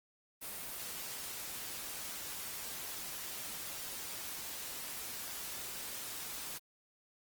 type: noise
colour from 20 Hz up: white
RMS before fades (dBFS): -43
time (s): 0.41-6.59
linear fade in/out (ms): 20
effects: Opus 24 kbps